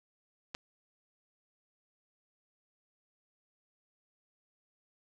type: clicks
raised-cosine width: 0.2 ms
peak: -30 / -20 dBFS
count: 2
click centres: 0.545 / 0.549 s
effects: none